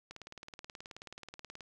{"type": "click train", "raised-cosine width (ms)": 0.2, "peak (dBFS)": -29, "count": 29, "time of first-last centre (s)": [0.11, 1.607], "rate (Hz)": 18.7, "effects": []}